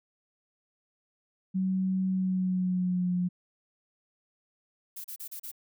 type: tone with pitch glide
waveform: sine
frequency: 188.2 to 178.98 Hz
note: F#3 to F3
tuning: +30 to +43 cents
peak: -25 dBFS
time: 1.54-3.29 s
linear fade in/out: 20 ms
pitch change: -87 cents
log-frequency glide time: 2.08-3.16 s
type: noise bursts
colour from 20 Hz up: violet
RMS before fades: -40 dBFS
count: 5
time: 4.96-5.516 s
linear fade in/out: 10 ms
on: 84 ms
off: 34 ms
effects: none